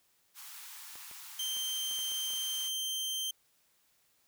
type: high-pass noise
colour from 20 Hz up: white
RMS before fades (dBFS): -48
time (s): 0.34-2.71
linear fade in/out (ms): 50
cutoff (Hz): 800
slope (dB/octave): 96
type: clicks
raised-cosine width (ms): 0.5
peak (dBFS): -38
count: 8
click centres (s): 0.956 / 1.113 / 1.569 / 1.912 / 1.99 / 2.118 / 2.304 / 2.335
type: tone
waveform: sawtooth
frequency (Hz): 3136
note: G7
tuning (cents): 0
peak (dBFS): -30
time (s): 1.39-3.31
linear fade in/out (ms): 5
effects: white hiss -71 dBFS RMS until 4.27 s